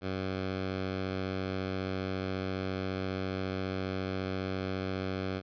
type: tone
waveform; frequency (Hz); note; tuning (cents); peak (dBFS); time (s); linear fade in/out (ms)
10% pulse; 94.6; F#2; +39; -24; 0.01-5.42; 50
effects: resampled to 11025 Hz